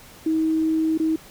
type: tone with dropouts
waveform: sine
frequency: 318.5 Hz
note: D#4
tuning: 41 cents sharp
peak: -18 dBFS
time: 0.26-1.16 s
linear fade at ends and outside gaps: 5 ms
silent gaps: 0.977-0.998 s
effects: pink hiss -46 dBFS RMS until 1.3 s